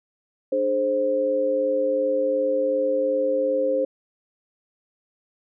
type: tone cluster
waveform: sine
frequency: 296.7 / 424.3 / 527 Hz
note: D4 / G#4 / C5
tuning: +18 / +37 / +12 cents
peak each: -29 / -29 / -20 dBFS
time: 0.52-3.85 s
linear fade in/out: 5 ms
effects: none